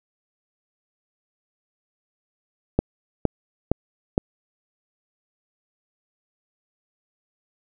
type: click train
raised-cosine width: 2 ms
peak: -4 dBFS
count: 4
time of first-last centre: 2.79-4.179 s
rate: 2.16 Hz
effects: none